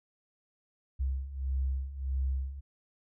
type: beating tone pair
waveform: sine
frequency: 65.41 / 67.01 Hz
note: C2 / C2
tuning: 0 / +42 cents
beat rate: 1.6 Hz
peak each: -35 / -31 dBFS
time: 0.99-2.61 s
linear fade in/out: 20 ms
effects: none

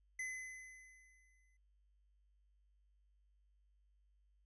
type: tone with exponential decay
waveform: square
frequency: 2031 Hz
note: B6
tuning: 48 cents sharp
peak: -40 dBFS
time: 0.19-1.57 s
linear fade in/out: 5 ms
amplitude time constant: 300 ms
effects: added 50 Hz sine -70 dBFS peak until 4.45 s + resampled to 24000 Hz

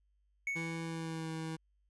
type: tone with exponential decay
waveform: triangle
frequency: 2217 Hz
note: C#7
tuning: in tune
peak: -30 dBFS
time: 0.47-1.21 s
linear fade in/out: 2 ms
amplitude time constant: 160 ms
type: tone with pitch glide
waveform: 25% pulse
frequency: 164.8 to 160.76 Hz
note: E3 to E3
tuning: 0 to -43 cents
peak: -34 dBFS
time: 0.55-1.57 s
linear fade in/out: 20 ms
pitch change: -43 cents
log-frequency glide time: 0.84-1.29 s
effects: added 50 Hz sine -70 dBFS peak until 1.89 s + resampled to 24000 Hz

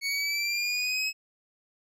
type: exponential sweep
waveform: 25% pulse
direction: up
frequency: 2217 to 2578 Hz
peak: -23 dBFS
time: 0.01-1.13 s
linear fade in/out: 50 ms
effects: low-pass 12000 Hz 12 dB/octave

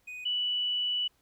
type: tone pair in turn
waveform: triangle / sine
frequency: 2489 / 2960 Hz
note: D#7 / F#7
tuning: 0 / 0 cents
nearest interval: minor third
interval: 300 cents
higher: second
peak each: -37 / -27 dBFS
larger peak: second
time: 0.07-0.25 / 0.25-1.08 s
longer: second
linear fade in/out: 10 ms
effects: pink hiss -70 dBFS RMS until 1.21 s

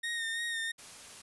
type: tone with vibrato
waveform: 30% pulse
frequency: 1844 Hz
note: A#6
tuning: 19 cents flat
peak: -30 dBFS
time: 0.03-0.72 s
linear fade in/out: 10 ms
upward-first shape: sine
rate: 3 Hz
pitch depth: 30 cents each way
type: noise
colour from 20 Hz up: white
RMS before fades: -49 dBFS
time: 0.78-1.22 s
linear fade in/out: 10 ms
effects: resampled to 24000 Hz

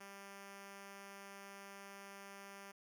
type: tone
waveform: 5% pulse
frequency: 197.9 Hz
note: G3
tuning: 17 cents sharp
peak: -40 dBFS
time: 0-2.72 s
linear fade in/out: 10 ms
effects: none

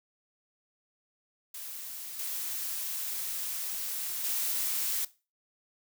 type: noise with level steps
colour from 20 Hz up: blue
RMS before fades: -41 / -35 / -31 dBFS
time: 1.54-5.05 s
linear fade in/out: 5 ms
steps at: 2.19 / 4.24 s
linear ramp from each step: 2 ms
effects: noise-tail reverb RT60 0.3 s tail -18 dB re dry

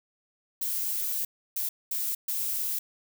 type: noise bursts at uneven times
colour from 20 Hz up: violet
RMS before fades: -30 dBFS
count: 4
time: 0.61-1.25 / 1.56-1.69 / 1.91-2.15 / 2.28-2.79 s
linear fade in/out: 5 ms
effects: none

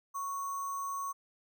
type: tone with sample-and-hold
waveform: sine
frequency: 1108.7 Hz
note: C#6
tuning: in tune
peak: -34 dBFS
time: 0.14-1.13 s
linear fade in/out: 20 ms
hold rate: 7350 Hz
effects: none

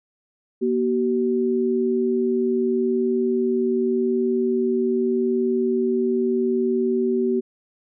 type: tone pair together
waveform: sine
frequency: 239.3 / 380.1 Hz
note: A#3 / F#4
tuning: +46 / +47 cents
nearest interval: minor sixth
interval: 801 cents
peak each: -22 / -20 dBFS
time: 0.61-7.41 s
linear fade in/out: 20 ms
effects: none

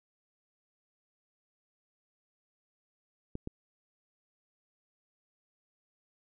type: clicks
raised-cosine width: 3 ms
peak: -24 dBFS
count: 2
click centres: 3.354 / 3.474 s
effects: none

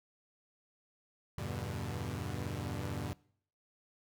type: chord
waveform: sawtooth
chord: E minor seventh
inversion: none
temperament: equal with one note detuned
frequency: 82.41 / 98 / 121.91 / 146.83 Hz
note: E2 / G2 / B2 / D3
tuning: 0 / 0 / -22 / 0 cents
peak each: -40 / -37 / -38 / -40 dBFS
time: 1.38-3.13 s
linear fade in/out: 0 ms
effects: noise-tail reverb RT60 0.6 s tail -23 dB re dry

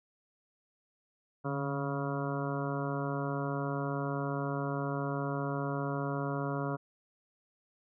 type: harmonic tone with a mistuned harmonic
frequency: 139.6 Hz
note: C#3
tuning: 13 cents sharp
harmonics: 1 / 2 / 3 / 4 / 5 / 7 / 8 / 9 / 10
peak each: -35 / -38 / -40 / -41 / -42 / -43 / -44 / -45 / -45 dBFS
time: 1.44-6.77 s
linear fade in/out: 20 ms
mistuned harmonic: 1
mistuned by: +59 cents
effects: none

